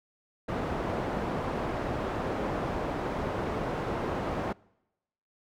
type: low-pass noise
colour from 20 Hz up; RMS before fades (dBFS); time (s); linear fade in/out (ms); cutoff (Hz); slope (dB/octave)
white; -32; 0.48-4.53; 10; 740; 12
effects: noise-tail reverb RT60 0.9 s tail -25 dB re dry